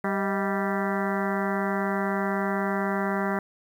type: harmonic tone with a mistuned harmonic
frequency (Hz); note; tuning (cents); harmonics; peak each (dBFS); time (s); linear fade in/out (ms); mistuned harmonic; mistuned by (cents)
196; G3; 0; 1 / 2 / 3 / 4 / 5 / 6 / 7 / 8 / 9 / 10; -28 / -31 / -33 / -34 / -35 / -36 / -36 / -37 / -38 / -38; 0.04-3.39; 2; 3; +100
effects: 9-bit